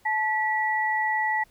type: tone pair together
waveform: sine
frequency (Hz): 867.3 / 1947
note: A5 / B6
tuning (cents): -25 / -25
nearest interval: octave + major second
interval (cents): 1400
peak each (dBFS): -25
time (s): 0.05-1.44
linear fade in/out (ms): 10
effects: pink hiss -61 dBFS RMS until 1.5 s